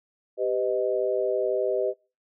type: chord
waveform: sine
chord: G augmented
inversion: none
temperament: equal with one note detuned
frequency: 392 / 504 / 622.3 Hz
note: G4 / B4 / D#5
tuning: 0 / +35 / 0 cents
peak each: -27 dBFS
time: 0.37-1.94 s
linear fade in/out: 50 ms
effects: noise-tail reverb RT60 0.3 s tail -22 dB re dry

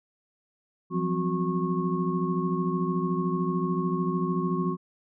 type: tone cluster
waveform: sine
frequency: 172.4 / 185.9 / 258.1 / 366.1 / 1093 Hz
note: F3 / F#3 / C4 / F#4 / C#6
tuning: -22 / +8 / -23 / -18 / -25 cents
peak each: -28 / -31 / -33 / -31 / -33 dBFS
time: 0.9-4.77 s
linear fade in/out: 50 ms
effects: none

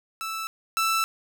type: tone pair in turn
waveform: sawtooth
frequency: 1318.5 / 1325.2 Hz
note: E6 / E6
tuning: 0 / +9 cents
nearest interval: unison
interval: 9 cents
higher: second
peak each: -26 / -18 dBFS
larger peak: second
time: 0.21-0.47 / 0.77-1.04 s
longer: second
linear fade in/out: 0 ms
effects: none

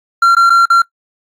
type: tone with dropouts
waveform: triangle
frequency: 1372 Hz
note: F6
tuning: 31 cents flat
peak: -3 dBFS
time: 0.22-0.82 s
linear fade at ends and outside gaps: 5 ms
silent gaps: 0.351-0.366 / 0.497-0.502 / 0.656-0.701 s
effects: noise-tail reverb RT60 0.1 s tail -22 dB re dry + AAC 64 kbps

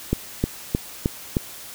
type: click train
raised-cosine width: 3 ms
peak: -6 dBFS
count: 5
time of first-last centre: 0.13-1.368 s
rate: 3.23 Hz
effects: white hiss -39 dBFS RMS until 1.74 s

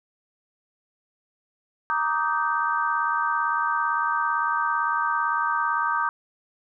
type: chord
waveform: sine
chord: Eb major seventh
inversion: second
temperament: just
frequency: 933.4 / 1166.7 / 1244.5 / 1555.6 Hz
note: Bb5 / D6 / Eb6 / G6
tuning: +2 / -12 / 0 / -14 cents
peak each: -27 dBFS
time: 1.9-6.09 s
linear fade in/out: 0 ms
effects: none

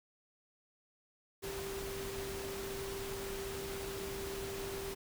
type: tone in noise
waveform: sine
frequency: 391.7 Hz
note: G4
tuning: 1 cent flat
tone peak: -41 dBFS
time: 1.42-4.95 s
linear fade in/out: 20 ms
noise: pink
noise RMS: -44 dBFS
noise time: 1.42-4.95 s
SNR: 0 dB
effects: none

